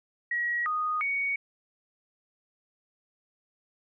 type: tone with pitch steps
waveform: sine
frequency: 1909 / 1239 / 2236 Hz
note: A#6 / D#6 / C#7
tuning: +41 / -8 / +14 cents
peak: -26 dBFS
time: 0.31-1.36 s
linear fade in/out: 5 ms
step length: 350 ms
effects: none